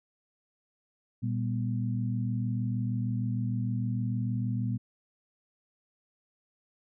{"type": "tone cluster", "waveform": "sine", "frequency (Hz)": [118, 197.4, 243.9], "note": ["A#2", "G3", "B3"], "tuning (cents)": [22, 12, -21], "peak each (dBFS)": [-29, -35, -35], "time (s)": [1.22, 4.78], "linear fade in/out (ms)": 20, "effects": []}